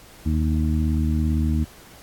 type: harmonic tone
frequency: 77.7 Hz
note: D#2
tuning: 2 cents flat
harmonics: 1 / 2 / 3 / 4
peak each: -20 / -27 / -25 / -30 dBFS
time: 0.25-1.65 s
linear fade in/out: 20 ms
effects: pink hiss -47 dBFS RMS until 2.02 s + AAC 64 kbps